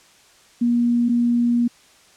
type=tone pair in turn; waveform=sine; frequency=238.6 / 238.6 Hz; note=A#3 / A#3; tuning=+41 / +41 cents; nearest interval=unison; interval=0 cents; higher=neither; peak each=-15 dBFS; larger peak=neither; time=0.61-1.09 / 1.09-1.68 s; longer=second; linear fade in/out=10 ms; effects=white hiss -52 dBFS RMS until 2.16 s + low-pass 8000 Hz 12 dB/octave